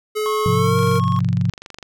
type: tone with pitch glide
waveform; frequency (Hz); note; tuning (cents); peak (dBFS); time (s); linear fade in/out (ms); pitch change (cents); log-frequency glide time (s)
square; 427.2 to 463.2; G#4 to A#4; +49 to -11; -20; 0.15-1; 20; +140; 0.5-0.77
type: tone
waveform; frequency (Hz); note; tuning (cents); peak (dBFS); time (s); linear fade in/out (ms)
triangle; 1090; C#6; -29; -20; 0.26-1.19; 0
type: chord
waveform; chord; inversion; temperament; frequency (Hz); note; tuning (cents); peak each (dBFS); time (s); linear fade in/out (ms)
sine; F minor; first; just; 104.77 / 130.96 / 174.61; Ab2 / C3 / F3; +16 / +2 / 0; -20; 0.46-1.5; 0
type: click train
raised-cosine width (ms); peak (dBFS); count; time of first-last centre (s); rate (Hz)
0.2; -19; 26; 0.79-1.827; 24.1
effects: none